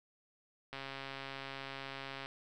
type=click train; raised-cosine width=0.3 ms; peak=-27 dBFS; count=209; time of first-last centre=0.73-2.259 s; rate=136 Hz; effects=none